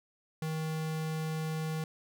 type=tone; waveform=square; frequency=158 Hz; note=D#3; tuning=27 cents sharp; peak=-33 dBFS; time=0.42-1.84 s; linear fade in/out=2 ms; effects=none